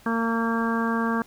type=harmonic tone; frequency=228.8 Hz; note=A#3; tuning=32 cents flat; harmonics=1 / 2 / 3 / 4 / 5 / 6 / 7; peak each=-24 / -31 / -36 / -32 / -30 / -36 / -31 dBFS; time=0.06-1.22 s; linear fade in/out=2 ms; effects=pink hiss -53 dBFS RMS until 1.26 s